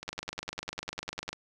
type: two click trains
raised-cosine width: 0.2 ms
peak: -22 / -15 dBFS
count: 27 / 13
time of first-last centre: 0.03-1.33 / 0.09-1.29 s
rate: 20 / 10 Hz
effects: none